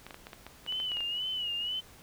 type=clicks; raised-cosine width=0.3 ms; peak=-27 dBFS; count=12; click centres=0.066 / 0.108 / 0.144 / 0.269 / 0.332 / 0.466 / 0.664 / 0.724 / 0.801 / 0.918 / 0.97 / 1.006 s
type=tone with vibrato; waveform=sine; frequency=2929 Hz; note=F#7; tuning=18 cents flat; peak=-31 dBFS; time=0.67-1.81 s; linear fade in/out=20 ms; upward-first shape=sine; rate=2 Hz; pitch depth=76 cents each way
effects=pink hiss -55 dBFS RMS until 2.02 s